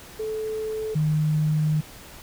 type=tone pair in turn; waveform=sine; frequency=435.5 / 153.53 Hz; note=A4 / D#3; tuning=-18 / -23 cents; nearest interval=octave + tritone; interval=1805 cents; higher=first; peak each=-26 / -19 dBFS; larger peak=second; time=0.19-0.95 / 0.95-1.81 s; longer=second; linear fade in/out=10 ms; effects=pink hiss -44 dBFS RMS until 2.22 s